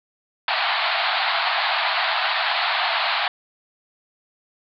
pink band-pass noise, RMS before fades -22 dBFS, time 0.48-3.28 s, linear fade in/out 2 ms, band 650 to 4500 Hz, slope 96 dB/octave, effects none

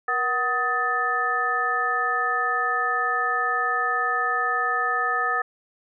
sine tone cluster, 478.6 / 747 / 1262 / 1764 Hz, A#4 / F#5 / D#6 / A6, +46 / +16 / +24 / +4 cents, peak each -33 / -29 / -24 / -25 dBFS, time 0.08-5.42 s, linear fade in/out 5 ms, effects none

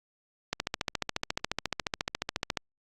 click train, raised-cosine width 0.2 ms, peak -11 dBFS, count 30, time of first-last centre 0.53-2.572 s, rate 14.2 Hz, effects Opus 48 kbps

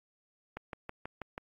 click train, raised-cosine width 0.5 ms, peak -24 dBFS, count 6, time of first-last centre 0.57-1.379 s, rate 6.18 Hz, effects AAC 32 kbps

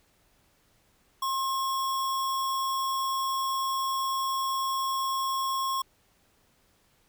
sine tone with sample-and-hold, 1068 Hz, C6, 35 cents sharp, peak -26 dBFS, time 1.22-5.82 s, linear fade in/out 5 ms, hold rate 4410 Hz, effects pink hiss -66 dBFS RMS until 7.08 s

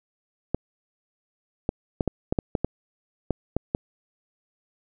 clicks, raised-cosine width 2 ms, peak -9 dBFS, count 11, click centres 0.546 / 1.691 / 2.008 / 2.077 / 2.325 / 2.388 / 2.552 / 2.646 / 3.307 / 3.566 / 3.749 s, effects none

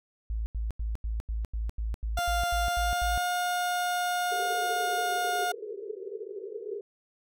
sine tone bursts, 55 Hz, A1, in tune, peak -28 dBFS, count 12, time 0.3-3.177 s, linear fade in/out 0 ms, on 160 ms, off 87 ms
30% pulse tone with pitch glide, 699 to 714.5 Hz, F5 to F5, +1 to +39 cents, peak -24 dBFS, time 2.17-5.52 s, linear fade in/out 5 ms, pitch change +38 cents, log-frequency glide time 2.62-3.22 s
pink band-pass noise, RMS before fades -38 dBFS, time 4.31-6.81 s, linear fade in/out 2 ms, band 390 to 460 Hz, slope 96 dB/octave
effects none

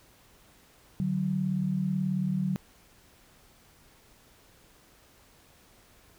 sine tone pair together, 148.57 / 187 Hz, D3 / F#3, +20 / +19 cents, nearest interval major third, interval 399 cents, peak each -31 / -27 dBFS, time 1-2.56 s, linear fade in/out 0 ms, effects pink hiss -59 dBFS RMS until 6.18 s

